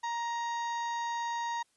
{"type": "harmonic tone", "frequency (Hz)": 938, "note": "A#5", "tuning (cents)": 11, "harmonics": [1, 2, 3, 4, 5, 6, 7], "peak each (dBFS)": [-32, -41, -54, -47, -56, -57, -49], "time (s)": [0.03, 1.63], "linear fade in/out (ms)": 10, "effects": ["white hiss -72 dBFS RMS until 1.76 s", "resampled to 24000 Hz"]}